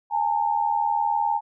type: tone pair together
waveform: sine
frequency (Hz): 827 / 906.9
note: G#5 / A#5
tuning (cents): -8 / -48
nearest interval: major second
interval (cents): 160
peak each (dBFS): -23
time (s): 0.1-1.41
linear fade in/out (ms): 50
effects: none